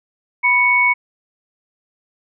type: tone pair together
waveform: sine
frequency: 987.8 / 2221 Hz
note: B5 / C#7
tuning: 0 / +3 cents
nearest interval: octave + major second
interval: 1403 cents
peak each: -18 / -12 dBFS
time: 0.43-0.94 s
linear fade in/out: 20 ms
effects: none